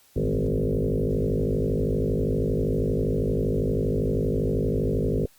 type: tone with frequency modulation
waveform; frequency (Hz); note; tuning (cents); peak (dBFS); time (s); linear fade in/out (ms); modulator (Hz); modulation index
sine; 152.7; D#3; -32; -21; 0.16-5.26; 5; 52.6; 6.5
effects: white hiss -58 dBFS RMS until 5.38 s + Opus 48 kbps